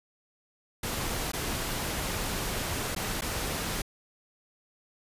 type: noise with dropouts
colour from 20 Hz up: pink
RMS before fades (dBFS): -32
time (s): 0.83-3.82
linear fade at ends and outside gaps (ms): 5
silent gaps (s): 1.319-1.333 / 2.95-2.962 / 3.21-3.219
effects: resampled to 32000 Hz